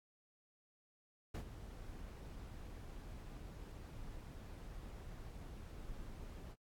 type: noise with ADSR envelope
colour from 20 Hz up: brown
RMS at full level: -39 dBFS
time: 1.34-6.56 s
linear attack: 11 ms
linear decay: 80 ms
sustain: -11 dB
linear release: 49 ms
effects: AAC 64 kbps